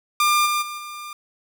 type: tone with level steps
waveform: sawtooth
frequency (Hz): 1198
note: D6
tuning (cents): +34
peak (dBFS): -12 / -16 / -26 / -29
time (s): 0.2-1.13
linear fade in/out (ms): 2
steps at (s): 0.45 / 0.61 / 0.77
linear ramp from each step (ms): 20
effects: none